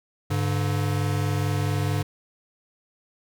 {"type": "tone pair together", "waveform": "square", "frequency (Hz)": [100.1, 144.61], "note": ["G2", "D3"], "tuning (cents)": [37, -26], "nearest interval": "tritone", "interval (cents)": 637, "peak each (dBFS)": [-25, -27], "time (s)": [0.3, 2.03], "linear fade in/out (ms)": 10, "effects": []}